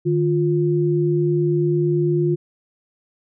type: tone pair together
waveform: sine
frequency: 151.5 / 351.1 Hz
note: D#3 / F4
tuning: -46 / +9 cents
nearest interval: octave + minor third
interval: 1455 cents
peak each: -19 / -18 dBFS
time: 0.05-2.36 s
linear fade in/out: 20 ms
effects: none